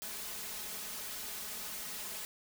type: noise with comb filter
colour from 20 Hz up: white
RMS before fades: -42 dBFS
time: 0.02-2.25 s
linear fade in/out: 0 ms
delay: 4.7 ms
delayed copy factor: +0.8
effects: none